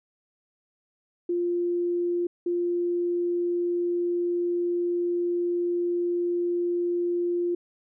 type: tone pair in turn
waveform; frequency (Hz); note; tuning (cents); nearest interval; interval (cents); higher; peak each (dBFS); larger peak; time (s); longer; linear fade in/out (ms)
sine; 349.2 / 349.2; F4 / F4; 0 / 0; unison; 0; neither; -23; neither; 1.29-2.27 / 2.46-7.55; second; 5
effects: none